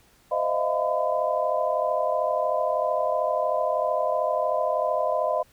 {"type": "tone cluster", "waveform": "sine", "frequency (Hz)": [515, 617, 650, 693, 1010], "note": ["C5", "D#5", "E5", "F5", "B5"], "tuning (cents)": [-28, -15, -24, -14, 39], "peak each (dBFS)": [-30, -25, -32, -28, -29], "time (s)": [0.31, 5.43], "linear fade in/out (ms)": 10, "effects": ["pink hiss -59 dBFS RMS until 5.52 s"]}